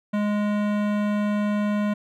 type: tone with hard clipping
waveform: sine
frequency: 207.7 Hz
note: G#3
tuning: in tune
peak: -23 dBFS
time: 0.13-1.94 s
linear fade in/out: 10 ms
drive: 18 dB
effects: none